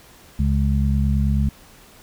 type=harmonic tone; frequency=69.3 Hz; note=C#2; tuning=in tune; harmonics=1 / 2 / 3; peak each=-18 / -22 / -23 dBFS; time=0.39-1.49 s; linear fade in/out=5 ms; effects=pink hiss -48 dBFS RMS until 2.02 s